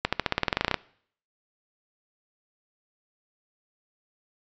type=accelerating click train; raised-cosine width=0.3 ms; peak=-6 dBFS; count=15; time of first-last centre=0.05-0.743 s; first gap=76 ms; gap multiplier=0.93; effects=noise-tail reverb RT60 0.6 s tail -22 dB re dry + resampled to 16000 Hz